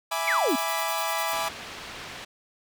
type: chord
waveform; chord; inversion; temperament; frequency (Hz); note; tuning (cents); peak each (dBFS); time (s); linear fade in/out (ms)
sawtooth; E dominant seventh; none; equal; 659.3 / 830.6 / 987.8 / 1174.7; E5 / G#5 / B5 / D6; 0 / 0 / 0 / 0; -28; 0.11-1.49; 10
type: exponential sweep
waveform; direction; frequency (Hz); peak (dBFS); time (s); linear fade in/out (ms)
sine; down; 2489 to 233.1; -22; 0.27-0.56; 10
type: noise with tremolo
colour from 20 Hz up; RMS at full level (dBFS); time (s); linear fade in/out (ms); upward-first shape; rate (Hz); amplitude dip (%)
violet; -36; 0.48-1.36; 10; square; 10; 75
type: low-pass noise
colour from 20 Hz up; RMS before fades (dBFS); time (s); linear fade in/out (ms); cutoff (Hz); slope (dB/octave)
white; -40; 1.32-2.25; 10; 3300; 12
effects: none